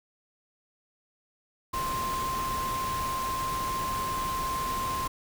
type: tone in noise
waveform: sine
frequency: 1049 Hz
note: C6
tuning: 4 cents sharp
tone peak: -29 dBFS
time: 1.73-5.08 s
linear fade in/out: 10 ms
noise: pink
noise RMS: -36 dBFS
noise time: 1.73-5.08 s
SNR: +4 dB
effects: none

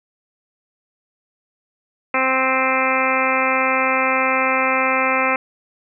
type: harmonic tone with a mistuned harmonic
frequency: 261.6 Hz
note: C4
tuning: in tune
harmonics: 1 / 2 / 3 / 4 / 5 / 6 / 7 / 8 / 9 / 10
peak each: -27 / -23 / -25 / -23 / -23 / -29 / -29 / -23 / -24 / -27 dBFS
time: 2.14-5.36 s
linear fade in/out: 2 ms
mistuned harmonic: 9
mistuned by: +23 cents
effects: none

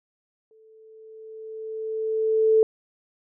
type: tone with exponential growth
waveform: sine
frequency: 439.9 Hz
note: A4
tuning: in tune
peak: -13 dBFS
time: 0.51-2.63 s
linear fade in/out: 1 ms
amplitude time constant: 460 ms
effects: none

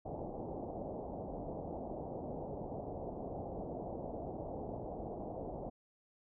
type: low-pass noise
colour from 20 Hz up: white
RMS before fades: -43 dBFS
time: 0.05-5.7 s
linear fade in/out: 10 ms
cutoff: 780 Hz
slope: 48 dB/octave
effects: none

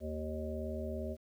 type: harmonic tone with a mistuned harmonic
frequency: 77.6 Hz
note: D#2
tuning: 4 cents flat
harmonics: 1 / 3 / 5 / 7 / 8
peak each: -40 / -42 / -44 / -45 / -43 dBFS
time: 0-1.17 s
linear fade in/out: 50 ms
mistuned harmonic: 5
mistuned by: -15 cents
effects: 11-bit

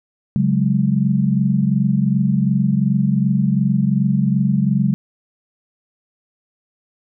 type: chord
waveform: sine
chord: C# suspended fourth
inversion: none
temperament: equal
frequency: 138.59 / 185 / 207.7 Hz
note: C#3 / F#3 / G#3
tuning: 0 / 0 / 0 cents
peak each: -18 dBFS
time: 0.36-4.94 s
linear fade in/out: 0 ms
effects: none

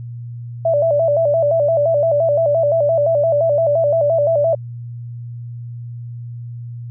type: tone with vibrato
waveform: sine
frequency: 620 Hz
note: D#5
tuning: 6 cents flat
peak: -12 dBFS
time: 0.65-4.55 s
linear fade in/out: 5 ms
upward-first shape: square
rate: 5.8 Hz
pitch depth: 110 cents each way
effects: added 119 Hz sine -27 dBFS peak until 6.9 s

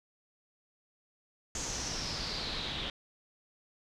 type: noise with low-pass filter sweep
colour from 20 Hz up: pink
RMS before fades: -37 dBFS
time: 1.55-2.9 s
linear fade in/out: 2 ms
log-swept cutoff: 6800 to 3400 Hz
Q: 5.8
effects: none

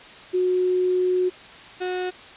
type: tone pair in turn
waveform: sine / 35% pulse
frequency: 365.2 / 365.2 Hz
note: F#4 / F#4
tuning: -23 / -23 cents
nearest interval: unison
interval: 0 cents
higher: neither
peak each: -18 / -23 dBFS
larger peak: first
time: 0.33-1.3 / 1.8-2.11 s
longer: first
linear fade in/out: 20 ms
effects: white hiss -43 dBFS RMS until 2.36 s + resampled to 8000 Hz

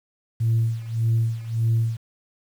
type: tone with tremolo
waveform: sine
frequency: 114 Hz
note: A#2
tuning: 38 cents flat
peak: -15 dBFS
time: 0.4-1.97 s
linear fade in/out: 10 ms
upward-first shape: sine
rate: 1.7 Hz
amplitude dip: 85%
effects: tanh soft clip ceiling -14 dBFS + 8-bit

